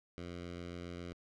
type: tone with notch filter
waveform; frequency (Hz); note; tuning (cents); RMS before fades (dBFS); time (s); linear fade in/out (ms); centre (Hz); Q
10% pulse; 87.31; F2; 0; -45; 0.18-1.13; 0; 910; 1.5
effects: low-pass 5000 Hz 12 dB/octave